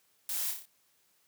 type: noise with echo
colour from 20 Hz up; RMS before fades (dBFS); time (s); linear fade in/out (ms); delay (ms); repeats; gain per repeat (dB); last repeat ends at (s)
blue; -35; 0.29-0.51; 2; 29; 5; -4; 0.655
effects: white hiss -70 dBFS RMS until 1.27 s + high-pass 80 Hz 12 dB/octave